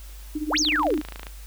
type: tone with tremolo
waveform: sine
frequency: 303.4 Hz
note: D#4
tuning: 44 cents flat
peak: -23 dBFS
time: 0.35-1.02 s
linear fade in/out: 5 ms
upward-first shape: sine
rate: 16 Hz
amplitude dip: 85%
type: exponential two-way sweep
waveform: sine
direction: up then down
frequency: 220 to 6830 to 220 Hz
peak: -20 dBFS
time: 0.48-1 s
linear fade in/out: 50 ms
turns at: 0.59 s
type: click train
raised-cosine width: 0.3 ms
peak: -20 dBFS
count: 18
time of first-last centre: 0.65-1.268 s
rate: 27.5 Hz
effects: added 50 Hz sine -38 dBFS peak until 1.46 s + white hiss -49 dBFS RMS until 1.46 s